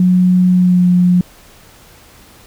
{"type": "tone with pitch glide", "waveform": "sine", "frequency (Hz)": [181.8, 178.78], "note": ["F#3", "F3"], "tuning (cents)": [-30, 41], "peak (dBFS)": -7, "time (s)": [0, 1.21], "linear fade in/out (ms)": 2, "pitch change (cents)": -29, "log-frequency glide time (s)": [0.51, 0.87], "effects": ["pink hiss -43 dBFS RMS until 2.46 s"]}